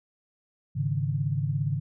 sine chord, Ab suspended fourth, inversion none, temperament just, 103.83 / 138.43 / 155.74 Hz, Ab2 / Db3 / Eb3, 0 / -2 / +2 cents, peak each -31 / -27 / -30 dBFS, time 0.75-1.8 s, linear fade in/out 20 ms, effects none

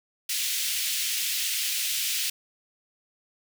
pink high-pass noise, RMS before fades -28 dBFS, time 0.29-2.3 s, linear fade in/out 5 ms, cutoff 2500 Hz, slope 24 dB/octave, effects none

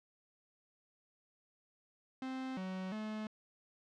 45% pulse tone with pitch steps, 261.2 / 187.2 / 215.5 Hz, C4 / F#3 / A3, -3 / +20 / -36 cents, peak -39 dBFS, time 2.22-3.27 s, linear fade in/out 2 ms, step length 350 ms, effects low-pass 4000 Hz 12 dB/octave

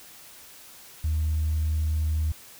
sine tone, 77.78 Hz, D#2, in tune, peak -21 dBFS, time 1.04-2.32 s, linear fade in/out 5 ms, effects tanh soft clip ceiling -19 dBFS + white hiss -48 dBFS RMS until 2.59 s

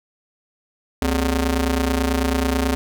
sawtooth ring-modulated tone, 164.81 Hz, E3, in tune, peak -11 dBFS, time 1.02-2.75 s, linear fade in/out 0 ms, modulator 97 Hz, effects none

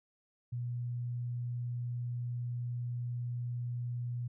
sine tone, 121.3 Hz, B2, 31 cents flat, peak -34 dBFS, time 0.52-4.28 s, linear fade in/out 10 ms, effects none

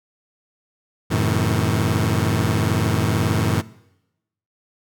sawtooth chord, F# diminished seventh, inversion none, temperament just, 92.5 / 111 / 133.2 / 159.84 Hz, F#2 / A2 / C3 / Eb3, 0 / +16 / +31 / +47 cents, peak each -19 / -17 / -22 / -20 dBFS, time 1.1-3.62 s, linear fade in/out 20 ms, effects noise-tail reverb RT60 0.9 s tail -20 dB re dry

